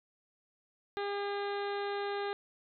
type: harmonic tone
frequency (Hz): 404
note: G#4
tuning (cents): -48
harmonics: 1 / 2 / 3 / 4 / 5 / 6 / 7 / 8 / 9 / 10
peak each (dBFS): -35 / -39 / -44 / -44 / -49 / -53 / -55 / -55 / -51 / -52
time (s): 0.97-2.33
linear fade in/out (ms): 0
effects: none